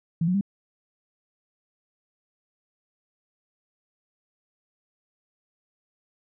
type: tone with pitch steps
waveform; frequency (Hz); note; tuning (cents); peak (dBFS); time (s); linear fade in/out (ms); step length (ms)
sine; 165.6 / 181.63 / 199.22; E3 / F#3 / G3; +8 / -32 / +28; -20; 0.21-0.411; 5; 67
effects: none